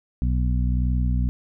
harmonic tone, 61.7 Hz, B1, 1 cent flat, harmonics 1 / 2 / 3 / 4, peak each -20 / -26 / -30 / -32 dBFS, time 0.22-1.29 s, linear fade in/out 0 ms, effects none

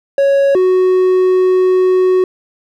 triangle tone pair in turn, 554.4 / 370 Hz, C#5 / F#4, 0 / 0 cents, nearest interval perfect fifth, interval 700 cents, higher first, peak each -6 / -6 dBFS, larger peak neither, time 0.18-0.55 / 0.55-2.24 s, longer second, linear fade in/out 2 ms, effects none

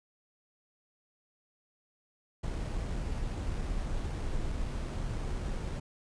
brown noise with sample-and-hold, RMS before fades -34 dBFS, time 2.43-5.8 s, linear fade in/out 10 ms, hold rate 7350 Hz, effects resampled to 22050 Hz

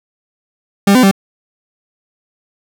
40% pulse tone with pitch steps, 199 / 254.5 / 194.9 Hz, G3 / C4 / G3, +26 / -48 / -10 cents, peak -5 dBFS, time 0.87-1.113 s, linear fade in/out 5 ms, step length 81 ms, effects none

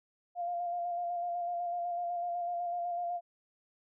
sine tone with vibrato, 698.5 Hz, F5, in tune, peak -32 dBFS, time 0.35-3.21 s, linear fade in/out 50 ms, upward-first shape square, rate 8 Hz, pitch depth 21 cents each way, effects none

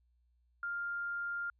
sine tone, 1400 Hz, F6, 4 cents sharp, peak -35 dBFS, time 0.63-1.5 s, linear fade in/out 2 ms, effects added 60 Hz sine -69 dBFS peak until 1.59 s

